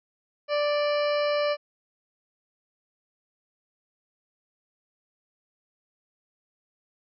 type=harmonic tone; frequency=587.3 Hz; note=D5; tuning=in tune; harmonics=1 / 2 / 3 / 4 / 5 / 7 / 8 / 9; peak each=-23 / -32 / -37 / -36 / -39 / -41 / -43 / -42 dBFS; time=0.48-1.57 s; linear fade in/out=50 ms; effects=none